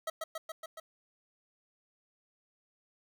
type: tone with echo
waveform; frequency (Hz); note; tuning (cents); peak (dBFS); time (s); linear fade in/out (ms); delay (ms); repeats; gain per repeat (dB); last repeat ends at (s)
25% pulse; 643; E5; -43; -29; 0.07-0.1; 5; 140; 5; -2; 0.8
effects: 11-bit